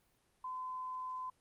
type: tone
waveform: sine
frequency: 1021 Hz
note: C6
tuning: 43 cents flat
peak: -39 dBFS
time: 0.44-1.3 s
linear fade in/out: 5 ms
effects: pink hiss -74 dBFS RMS until 1.4 s + Opus 32 kbps